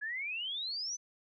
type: exponential sweep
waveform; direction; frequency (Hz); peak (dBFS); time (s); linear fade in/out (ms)
sine; up; 1661 to 6160; -35; 0.01-0.97; 20
effects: none